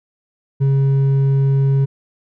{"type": "tone with hard clipping", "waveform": "sine", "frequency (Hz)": 136.8, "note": "C#3", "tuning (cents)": -23, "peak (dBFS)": -13, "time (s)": [0.6, 1.86], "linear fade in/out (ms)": 20, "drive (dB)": 4, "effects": []}